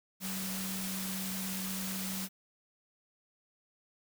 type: tone in noise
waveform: sine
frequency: 190 Hz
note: F#3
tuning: 46 cents sharp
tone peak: -38 dBFS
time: 0.2-2.29 s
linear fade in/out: 50 ms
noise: white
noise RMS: -39 dBFS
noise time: 0.2-2.29 s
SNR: -2 dB
effects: none